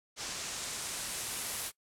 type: noise with low-pass filter sweep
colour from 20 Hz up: white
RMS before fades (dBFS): -39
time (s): 0.16-1.72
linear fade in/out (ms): 50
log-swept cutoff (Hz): 6500 to 12000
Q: 1.2
effects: noise-tail reverb RT60 0.1 s tail -21 dB re dry